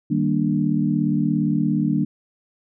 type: chord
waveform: sine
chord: Eb major seventh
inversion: none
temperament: equal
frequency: 155.56 / 196 / 233.1 / 293.7 Hz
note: Eb3 / G3 / Bb3 / D4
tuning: 0 / 0 / 0 / 0 cents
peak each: -23 dBFS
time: 0.1-2.05 s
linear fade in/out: 10 ms
effects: none